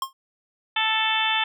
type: tone with exponential decay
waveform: square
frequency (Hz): 1069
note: C6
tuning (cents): +37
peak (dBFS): -21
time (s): 0.02-0.13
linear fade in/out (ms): 2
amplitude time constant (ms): 22
type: harmonic tone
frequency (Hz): 440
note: A4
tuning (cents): 0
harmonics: 2 / 3 / 4 / 5 / 6 / 7 / 8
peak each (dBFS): -26 / -31 / -28 / -31 / -27 / -28 / -27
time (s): 0.76-1.44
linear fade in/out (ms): 5
effects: none